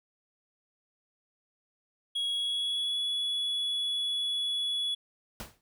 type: tone with pitch glide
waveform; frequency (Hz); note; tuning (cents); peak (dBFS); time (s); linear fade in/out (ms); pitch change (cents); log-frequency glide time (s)
triangle; 3322 to 3392; G#7 to G#7; 0 to +36; -27; 2.15-4.95; 10; +36; 2.27-2.98
type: noise with exponential decay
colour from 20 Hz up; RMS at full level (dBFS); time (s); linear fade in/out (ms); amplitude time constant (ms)
pink; -37; 5.4-5.61; 1; 44
effects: none